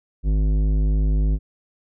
triangle tone with tanh clipping, 51.6 Hz, G#1, 10 cents flat, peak -18 dBFS, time 0.23-1.39 s, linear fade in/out 50 ms, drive 17 dB, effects none

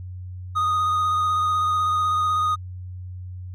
triangle tone with vibrato, 1241 Hz, D#6, 5 cents flat, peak -17 dBFS, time 0.55-2.56 s, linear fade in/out 20 ms, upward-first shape square, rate 16 Hz, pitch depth 14 cents each way, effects added 91 Hz sine -32 dBFS peak until 3.54 s

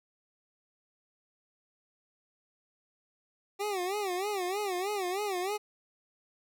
25% pulse tone with vibrato, 386.6 Hz, G4, 24 cents flat, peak -27 dBFS, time 3.59-5.58 s, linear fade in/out 20 ms, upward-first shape sine, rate 3.2 Hz, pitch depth 150 cents each way, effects none

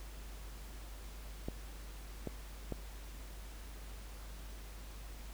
clicks, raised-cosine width 2 ms, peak -25 dBFS, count 3, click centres 1.485 / 2.273 / 2.723 s, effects added 50 Hz sine -46 dBFS peak until 5.33 s + pink hiss -55 dBFS RMS until 5.33 s

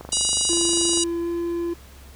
click train, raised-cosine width 1 ms, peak -21 dBFS, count 25, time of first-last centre 0.01-0.974 s, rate 24.9 Hz
harmonic tone, 963 Hz, B5, 44 cents flat, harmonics 3 / 4 / 5 / 6 / 7 / 8 / 9 / 10, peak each -28 / -28 / -28 / -28 / -28 / -28 / -28 / -28 dBFS, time 0.12-1.04 s, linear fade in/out 5 ms
triangle tone with pitch glide, 339.5 to 341.9 Hz, F4 to F4, -49 to -37 cents, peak -21 dBFS, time 0.49-1.74 s, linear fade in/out 10 ms, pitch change +12 cents, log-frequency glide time 1.22-1.28 s
effects added 68 Hz sine -43 dBFS peak until 2.15 s + pink hiss -49 dBFS RMS until 2.15 s

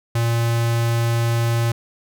square tone with notch filter, 116.54 Hz, A#2, in tune, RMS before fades -19 dBFS, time 0.15-1.72 s, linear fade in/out 5 ms, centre 270 Hz, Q 1.6, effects none

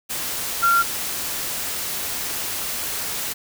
sine tone in noise, 1378 Hz, F6, 24 cents flat, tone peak -14 dBFS, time 0.62-0.83 s, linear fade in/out 20 ms, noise white, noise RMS -27 dBFS, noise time 0.09-3.34 s, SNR +10 dB, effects none

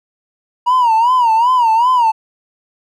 triangle tone with vibrato, 950 Hz, A#5, 33 cents sharp, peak -6 dBFS, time 0.66-2.12 s, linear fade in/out 20 ms, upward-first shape sine, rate 2.6 Hz, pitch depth 130 cents each way, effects tanh soft clip ceiling -4 dBFS

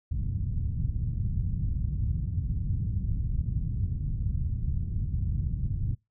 white low-pass noise, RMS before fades -29 dBFS, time 0.11-5.95 s, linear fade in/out 10 ms, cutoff 130 Hz, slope 24 dB/octave, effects noise-tail reverb RT60 0.2 s tail -25 dB re dry

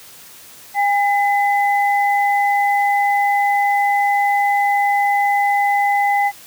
sine tone pair together, 810 / 2018 Hz, G#5 / B6, -43 / +37 cents, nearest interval octave + major third, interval 1580 cents, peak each -14 / -20 dBFS, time 0.74-6.32 s, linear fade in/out 50 ms, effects white hiss -41 dBFS RMS until 6.46 s + high-pass 60 Hz 12 dB/octave

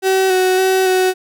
35% pulse tone with pitch steps, 380.6 / 371.3 / 377.8 / 371.9 Hz, F#4 / F#4 / F#4 / F#4, +49 / +6 / +36 / +9 cents, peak -10 dBFS, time 0.02-1.14 s, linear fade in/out 50 ms, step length 280 ms, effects none

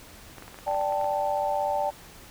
clicks, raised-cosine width 0.5 ms, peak -28 dBFS, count 12, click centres 0.383 / 0.424 / 0.48 / 0.544 / 0.588 / 0.678 / 0.713 / 0.746 / 0.812 / 0.924 / 1.013 / 1.044 s
sine chord, D suspended fourth, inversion none, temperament equal, 587.3 / 784 / 880 Hz, D5 / G5 / A5, 0 / 0 / 0 cents, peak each -28 / -28 / -29 dBFS, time 0.66-1.91 s, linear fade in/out 20 ms
effects pink hiss -48 dBFS RMS until 2.3 s

